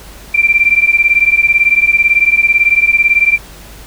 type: beating tone pair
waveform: sine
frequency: 2349 / 2367 Hz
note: D7 / D7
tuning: 0 / +13 cents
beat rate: 18 Hz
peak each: -10 dBFS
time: 0.34-3.38 s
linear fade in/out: 10 ms
effects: added 50 Hz sine -35 dBFS peak until 3.86 s + pink hiss -36 dBFS RMS until 3.86 s